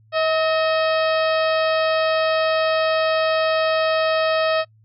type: harmonic tone with a mistuned harmonic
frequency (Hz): 638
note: D#5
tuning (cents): +43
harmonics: 1 / 2 / 3 / 4 / 5 / 6 / 7 / 8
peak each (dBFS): -18 / -24 / -28 / -30 / -32 / -34 / -35 / -36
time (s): 0.12-4.65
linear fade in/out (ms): 50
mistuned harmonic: 3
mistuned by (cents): -59
effects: noise-tail reverb RT60 0.1 s tail -25 dB re dry + added 109 Hz sine -51 dBFS peak until 4.84 s